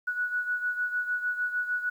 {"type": "beating tone pair", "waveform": "sine", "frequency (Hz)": [1469, 1475.6], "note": ["F#6", "F#6"], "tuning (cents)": [-13, -5], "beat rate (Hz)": 6.6, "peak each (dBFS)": [-28, -34], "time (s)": [0.07, 1.9], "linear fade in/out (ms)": 10, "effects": ["10-bit"]}